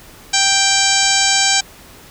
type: harmonic tone with a mistuned harmonic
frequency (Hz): 784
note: G5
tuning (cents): 0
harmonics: 1 / 2 / 3 / 4 / 5 / 6 / 7 / 8 / 9 / 10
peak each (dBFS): -21 / -21 / -21 / -21 / -21 / -21 / -21 / -21 / -21 / -21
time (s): 0.33-1.61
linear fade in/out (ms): 10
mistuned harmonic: 8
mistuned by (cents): +28
effects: pink hiss -41 dBFS RMS until 2.1 s